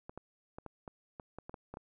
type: clicks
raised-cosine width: 1 ms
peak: -30 dBFS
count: 11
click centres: 0.095 / 0.176 / 0.585 / 0.663 / 0.878 / 1.198 / 1.386 / 1.495 / 1.542 / 1.74 / 1.771 s
effects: none